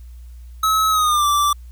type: tone with pitch glide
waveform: square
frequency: 1289 to 1168.4 Hz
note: E6 to D6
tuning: -39 to -9 cents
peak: -15 dBFS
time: 0.63-1.53 s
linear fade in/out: 5 ms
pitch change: -170 cents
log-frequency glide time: 0.9-1.26 s
effects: added 60 Hz sine -35 dBFS peak until 1.71 s + white hiss -59 dBFS RMS until 1.71 s